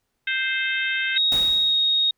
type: harmonic tone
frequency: 523.3 Hz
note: C5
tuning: in tune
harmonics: 3 / 4 / 5 / 6 / 7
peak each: -25 / -27 / -29 / -31 / -32 dBFS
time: 0.27-1.18 s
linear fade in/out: 5 ms
type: tone with pitch glide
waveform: sine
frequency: 3766 to 3740 Hz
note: A#7 to A#7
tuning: +17 to +5 cents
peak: -17 dBFS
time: 1.16-2.11 s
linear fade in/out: 5 ms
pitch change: -12 cents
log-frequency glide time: 1.57-1.77 s
type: noise with exponential decay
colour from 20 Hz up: pink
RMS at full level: -30 dBFS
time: 1.32-2.06 s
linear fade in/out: 0 ms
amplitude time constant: 160 ms
effects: pink hiss -75 dBFS RMS until 2.17 s